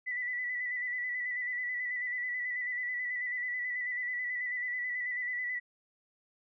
sine tone with vibrato, 1976 Hz, B6, in tune, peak -32 dBFS, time 0.06-5.6 s, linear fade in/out 20 ms, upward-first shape square, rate 9.2 Hz, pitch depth 27 cents each way, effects none

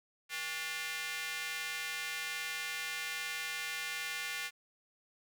square tone with high-pass filter, 160.6 Hz, E3, 45 cents flat, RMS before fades -39 dBFS, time 0.29-4.51 s, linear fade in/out 50 ms, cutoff 2000 Hz, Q 1.8, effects 10-bit

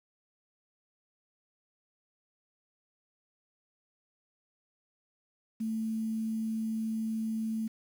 sine tone with quantisation, 221.6 Hz, A3, 13 cents sharp, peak -30 dBFS, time 5.6-7.68 s, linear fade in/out 10 ms, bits 9, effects none

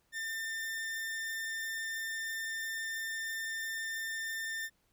40% pulse tone, 1797 Hz, A6, 36 cents sharp, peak -35 dBFS, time 0.12-4.7 s, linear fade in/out 50 ms, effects pink hiss -74 dBFS RMS until 4.92 s

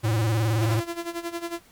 square tone with vibrato, 110.8 Hz, A2, 13 cents sharp, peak -21 dBFS, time 0.03-0.81 s, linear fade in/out 20 ms, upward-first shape square, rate 19 Hz, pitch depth 75 cents each way
sawtooth tone with tremolo, 340 Hz, F4, 46 cents flat, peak -23 dBFS, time 0.61-1.6 s, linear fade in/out 20 ms, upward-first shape sine, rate 11 Hz, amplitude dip 80%
effects pink hiss -55 dBFS RMS until 1.71 s + MP3 96 kbps

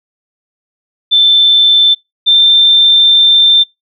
sine tone pair in turn, 3541 / 3574 Hz, A7 / A7, +10 / +26 cents, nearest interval unison, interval 16 cents, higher second, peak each -4 dBFS, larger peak neither, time 1.11-1.95 / 2.26-3.64 s, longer second, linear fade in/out 20 ms, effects noise-tail reverb RT60 0.2 s tail -25 dB re dry

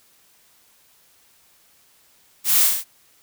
blue noise with echo, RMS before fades -19 dBFS, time 2.44-2.68 s, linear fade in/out 50 ms, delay 33 ms, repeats 5, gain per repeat -2 dB, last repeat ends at 2.845 s, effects white hiss -57 dBFS RMS until 3.22 s

